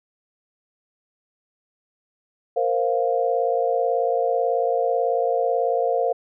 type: chord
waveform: sine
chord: Bb suspended second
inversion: none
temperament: just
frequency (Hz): 466.2 / 524.4 / 699.2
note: Bb4 / C5 / F5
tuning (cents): 0 / +4 / +2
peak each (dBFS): -23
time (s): 2.56-6.13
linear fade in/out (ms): 10
effects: none